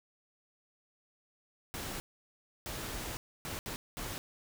pink noise bursts at uneven times, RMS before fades -40 dBFS, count 5, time 1.74-2 / 2.66-3.17 / 3.45-3.59 / 3.66-3.76 / 3.97-4.18 s, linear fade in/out 0 ms, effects none

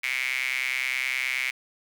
sawtooth tone with high-pass filter, 129.6 Hz, C3, 16 cents flat, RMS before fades -28 dBFS, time 0.03-1.51 s, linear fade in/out 10 ms, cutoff 2200 Hz, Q 9.2, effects none

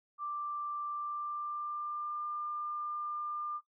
sine tone with pitch glide, 1178 to 1198.6 Hz, D6 to D6, +5 to +35 cents, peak -35 dBFS, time 0.18-3.61 s, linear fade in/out 50 ms, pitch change +30 cents, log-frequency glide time 0.88-2.27 s, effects noise-tail reverb RT60 0.1 s tail -20 dB re dry

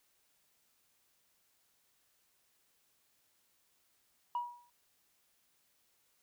sine tone with exponential decay, 964 Hz, B5, 42 cents flat, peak -29 dBFS, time 4.35-4.7 s, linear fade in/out 2 ms, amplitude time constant 75 ms, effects tanh soft clip ceiling -29 dBFS + white hiss -74 dBFS RMS until 6.22 s

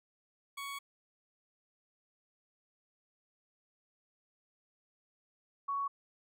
20% pulse / sine tone pair in turn, 1117 / 1117 Hz, C#6 / C#6, +13 / +13 cents, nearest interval unison, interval 0 cents, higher neither, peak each -35 / -32 dBFS, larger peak second, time 0.57-0.79 / 5.68-5.88 s, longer first, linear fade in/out 10 ms, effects none

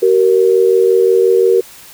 sine tone pair together, 380.7 / 466.4 Hz, F#4 / A#4, +49 / +1 cents, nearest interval major third, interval 352 cents, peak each -10 dBFS, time 0.02-1.61 s, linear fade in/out 10 ms, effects white hiss -38 dBFS RMS until 1.93 s

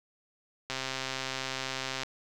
click train, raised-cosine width 0.2 ms, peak -16 dBFS, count 177, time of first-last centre 0.7-2.033 s, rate 132 Hz, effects none

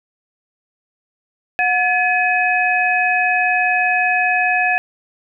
sine tone cluster, 730 / 1714 / 2529 Hz, F#5 / A6 / D#7, -24 / -46 / +28 cents, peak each -18 dBFS, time 1.59-4.78 s, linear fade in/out 0 ms, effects none

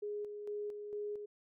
sine tone with tremolo, 415.3 Hz, G#4, in tune, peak -37 dBFS, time 0.02-1.26 s, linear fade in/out 10 ms, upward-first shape square, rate 2.2 Hz, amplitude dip 45%, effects none

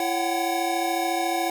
square tone cluster, 337.3 / 554 / 734 / 768 Hz, E4 / C#5 / F#5 / G5, +40 / -1 / -14 / -36 cents, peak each -29 / -35 / -27 / -30 dBFS, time 0-1.5 s, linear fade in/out 2 ms, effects none

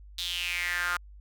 sawtooth tone with high-pass filter sweep, 176.2 Hz, F3, 16 cents sharp, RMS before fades -31 dBFS, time 0.18-0.97 s, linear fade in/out 5 ms, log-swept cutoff 3800 to 1300 Hz, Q 5.7, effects added 50 Hz sine -46 dBFS peak until 1.2 s

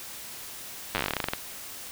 slowing click train, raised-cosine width 0.3 ms, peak -10 dBFS, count 17, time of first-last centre 0.95-1.335 s, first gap 9 ms, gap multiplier 1.12, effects white hiss -41 dBFS RMS until 1.91 s

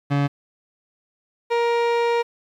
30% pulse tone pair in turn, 142.1 / 470.3 Hz, C#3 / A#4, +43 / +15 cents, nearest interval octave + major sixth, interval 2072 cents, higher second, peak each -15 dBFS, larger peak neither, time 0.1-0.28 / 1.5-2.23 s, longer second, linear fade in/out 20 ms, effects low-pass 3000 Hz 12 dB/octave + 9-bit

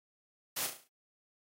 white noise with echo, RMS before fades -35 dBFS, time 0.56-0.67 s, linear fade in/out 10 ms, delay 35 ms, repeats 6, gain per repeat -6 dB, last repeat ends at 0.88 s, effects high-pass 150 Hz 12 dB/octave + AAC 48 kbps

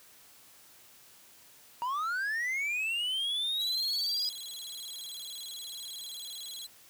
triangle linear sweep, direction up, 932.3 to 4963 Hz, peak -28 dBFS, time 1.82-4.29 s, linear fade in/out 0 ms
sawtooth tone with vibrato, 3669 Hz, A#7, 28 cents flat, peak -37 dBFS, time 3.59-6.67 s, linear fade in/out 10 ms, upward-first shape square, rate 19 Hz, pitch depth 170 cents each way
effects white hiss -57 dBFS RMS until 6.89 s + high-pass 60 Hz 12 dB/octave

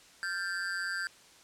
square tone with amplitude modulation, 1574 Hz, G6, 7 cents sharp, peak -29 dBFS, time 0.23-1.07 s, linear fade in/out 0 ms, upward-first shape sine, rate 184 Hz, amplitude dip 90%, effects white hiss -57 dBFS RMS until 1.43 s + low-pass 8000 Hz 12 dB/octave

